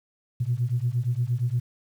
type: beating tone pair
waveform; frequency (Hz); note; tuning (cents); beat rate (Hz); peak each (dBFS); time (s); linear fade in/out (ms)
sine; 117.3 / 125.9; A#2 / B2; +11 / +34; 8.6; -25; 0.4-1.6; 10
effects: tanh soft clip ceiling -15 dBFS + 9-bit